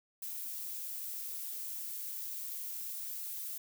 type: noise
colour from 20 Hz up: violet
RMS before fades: -41 dBFS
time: 0.22-3.58 s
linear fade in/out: 5 ms
effects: none